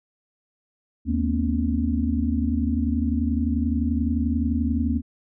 sine tone cluster, 77 / 226.6 / 246.8 / 278.2 Hz, D#2 / A#3 / B3 / C#4, -17 / -49 / -1 / +6 cents, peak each -24 / -26 / -26 / -28 dBFS, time 1.05-5.02 s, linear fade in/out 50 ms, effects none

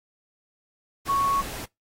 sine tone in noise, 1108.7 Hz, C#6, in tune, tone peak -20 dBFS, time 1.08-1.42 s, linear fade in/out 20 ms, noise pink, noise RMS -36 dBFS, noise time 1.05-1.66 s, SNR +13 dB, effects noise-tail reverb RT60 0.2 s tail -26 dB re dry + AAC 48 kbps

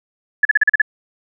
sine tone bursts, 1716 Hz, A6, 44 cents flat, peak -8 dBFS, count 7, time 0.43-0.818 s, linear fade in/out 5 ms, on 22 ms, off 39 ms, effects none

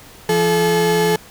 35% pulse tone pair together, 170.53 / 430.4 Hz, F3 / A4, -41 / -38 cents, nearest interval octave + major third, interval 1603 cents, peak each -18 / -13 dBFS, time 0.29-1.16 s, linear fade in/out 2 ms, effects pink hiss -42 dBFS RMS until 1.3 s

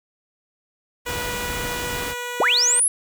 pink noise, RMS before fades -30 dBFS, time 1.05-2.15 s, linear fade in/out 50 ms
10% pulse tone, 487.4 Hz, B4, 23 cents flat, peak -19 dBFS, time 1.06-2.8 s, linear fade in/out 5 ms
sine linear sweep, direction up, 294.9 to 11175 Hz, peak -15 dBFS, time 2.4-2.88 s, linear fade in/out 2 ms
effects none

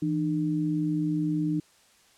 sine tone pair together, 163.76 / 302.6 Hz, E3 / D#4, -11 / -48 cents, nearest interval major seventh, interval 1063 cents, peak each -28 / -26 dBFS, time 0.02-1.6 s, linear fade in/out 5 ms, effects white hiss -60 dBFS RMS until 2.17 s + low-pass 9000 Hz 12 dB/octave

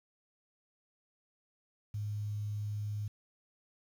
sine tone with quantisation, 104.5 Hz, G#2, 11 cents sharp, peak -34 dBFS, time 1.94-3.08 s, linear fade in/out 5 ms, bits 10, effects none

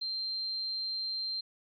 sine tone, 4154 Hz, C8, 13 cents flat, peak -32 dBFS, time 0.01-1.41 s, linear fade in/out 10 ms, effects MP3 32 kbps

